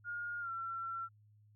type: tone with pitch glide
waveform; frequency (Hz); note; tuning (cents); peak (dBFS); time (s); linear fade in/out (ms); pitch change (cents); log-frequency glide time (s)
sine; 1423 to 1354; F6 to E6; +32 to +46; -38; 0.04-1.09; 50; -86; 0.4-0.5
effects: added 105 Hz sine -62 dBFS peak until 1.55 s